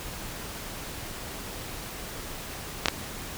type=clicks; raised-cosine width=0.2 ms; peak=-3 dBFS; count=2; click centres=2.858 / 2.884 s; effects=pink hiss -38 dBFS RMS until 3.37 s